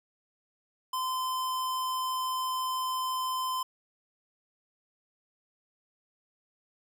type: tone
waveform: square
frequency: 1029 Hz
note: C6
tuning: 29 cents flat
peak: -30 dBFS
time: 0.93-3.63 s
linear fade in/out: 5 ms
effects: none